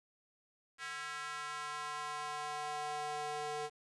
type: tone with high-pass filter sweep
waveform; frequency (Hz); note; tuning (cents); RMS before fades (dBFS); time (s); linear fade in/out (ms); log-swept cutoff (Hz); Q
square; 149.3; D3; +29; -41; 0.78-3.7; 50; 1600 to 550; 2.5
effects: resampled to 22050 Hz + 10-bit